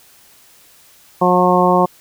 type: harmonic tone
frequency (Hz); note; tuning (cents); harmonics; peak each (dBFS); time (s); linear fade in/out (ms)
180.3; F#3; -45; 1 / 2 / 3 / 4 / 5 / 6; -17 / -17 / -17 / -17 / -17 / -17; 1.21-1.86; 10
effects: white hiss -48 dBFS RMS until 2 s